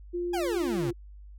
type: tone with pitch glide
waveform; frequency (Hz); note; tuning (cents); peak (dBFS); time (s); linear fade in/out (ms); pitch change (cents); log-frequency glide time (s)
sine; 350.5 to 345.5; F4 to F4; +6 to -19; -28; 0.13-0.93; 20; -25; 0.29-0.76
type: exponential sweep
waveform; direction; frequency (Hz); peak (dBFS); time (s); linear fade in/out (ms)
40% pulse; down; 847 to 117; -29; 0.33-0.91; 10
effects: added 50 Hz sine -44 dBFS peak until 1.38 s